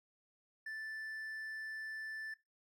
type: tone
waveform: triangle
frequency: 1760 Hz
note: A6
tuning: in tune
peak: -40 dBFS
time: 0.66-2.34 s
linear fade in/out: 5 ms
effects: noise-tail reverb RT60 0.2 s tail -17 dB re dry